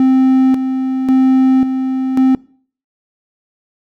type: tone with tremolo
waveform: triangle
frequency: 261.6 Hz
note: C4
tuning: in tune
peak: -5 dBFS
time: 0-2.35 s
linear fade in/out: 2 ms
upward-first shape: square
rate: 0.92 Hz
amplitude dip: 55%
effects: noise-tail reverb RT60 0.5 s tail -23 dB re dry